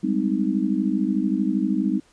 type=chord; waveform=sine; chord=Ab major seventh; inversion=third; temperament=just; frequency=194.67 / 207.7 / 259.6 / 311.5 Hz; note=G3 / Ab3 / C4 / Eb4; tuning=-12 / 0 / -13 / +2 cents; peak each=-25 dBFS; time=0.03-2 s; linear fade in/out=10 ms; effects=pink hiss -58 dBFS RMS until 2.12 s + resampled to 22050 Hz